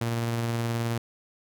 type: tone with tremolo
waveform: sawtooth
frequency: 116.54 Hz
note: A#2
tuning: in tune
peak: -21 dBFS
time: 0.01-0.98 s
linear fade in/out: 5 ms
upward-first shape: triangle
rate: 19 Hz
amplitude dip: 25%
effects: none

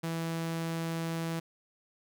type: tone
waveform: sawtooth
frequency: 164.81 Hz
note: E3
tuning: in tune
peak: -28 dBFS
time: 0.03-1.4 s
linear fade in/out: 10 ms
effects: none

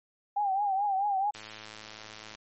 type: tone with vibrato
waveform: sine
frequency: 795 Hz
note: G5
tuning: 24 cents sharp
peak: -25 dBFS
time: 0.36-1.31 s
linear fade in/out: 10 ms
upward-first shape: triangle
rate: 4.6 Hz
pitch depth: 100 cents each way
type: noise with exponential decay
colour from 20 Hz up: violet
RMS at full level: -40 dBFS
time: 1.34-1.8 s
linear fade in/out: 2 ms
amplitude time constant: 100 ms
type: click train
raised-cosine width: 0.2 ms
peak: -26 dBFS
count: 109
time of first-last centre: 1.35-2.35 s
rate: 108 Hz
effects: MP3 32 kbps

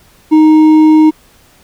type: tone with hard clipping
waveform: triangle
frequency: 311.1 Hz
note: D#4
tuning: in tune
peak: -4 dBFS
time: 0.31-1.11 s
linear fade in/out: 20 ms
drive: 8 dB
effects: pink hiss -46 dBFS RMS until 1.63 s

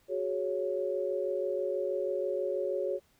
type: chord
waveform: sine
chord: F# suspended second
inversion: none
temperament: just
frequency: 370 / 416.2 / 555 Hz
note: F#4 / G#4 / C#5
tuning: 0 / +4 / +2 cents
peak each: -34 / -35 / -32 dBFS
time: 0.08-3 s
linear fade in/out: 50 ms
effects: pink hiss -68 dBFS RMS until 3.19 s

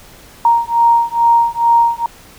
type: beating tone pair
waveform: sine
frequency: 932.3 / 934.6 Hz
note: A#5 / A#5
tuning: 0 / +4 cents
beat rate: 2.3 Hz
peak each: -12 dBFS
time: 0.45-2.06 s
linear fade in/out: 2 ms
effects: pink hiss -41 dBFS RMS until 2.38 s

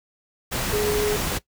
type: tone in noise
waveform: sine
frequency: 418.8 Hz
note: G#4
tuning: 15 cents sharp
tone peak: -21 dBFS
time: 0.72-1.17 s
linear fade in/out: 20 ms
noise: pink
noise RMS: -26 dBFS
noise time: 0.51-1.39 s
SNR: +2 dB
effects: noise-tail reverb RT60 0.1 s tail -18 dB re dry

